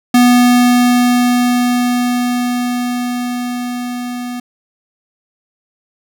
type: tone with level ramp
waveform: square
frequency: 245.3 Hz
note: B3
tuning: 12 cents flat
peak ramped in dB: -6 to -22 dBFS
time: 0.14-4.4 s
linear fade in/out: 5 ms
effects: none